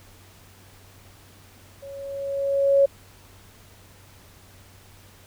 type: tone with level ramp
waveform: sine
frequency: 554.4 Hz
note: C#5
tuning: in tune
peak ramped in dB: -37 to -12 dBFS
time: 1.82-2.86 s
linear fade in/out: 10 ms
effects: added 95 Hz sine -52 dBFS peak until 5.26 s + pink hiss -52 dBFS RMS until 5.26 s